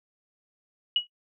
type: tone with exponential decay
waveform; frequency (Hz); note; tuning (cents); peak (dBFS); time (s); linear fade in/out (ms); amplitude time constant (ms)
sine; 2914; F#7; -27; -17; 0.96-1.07; 2; 22
effects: noise-tail reverb RT60 0.1 s tail -20 dB re dry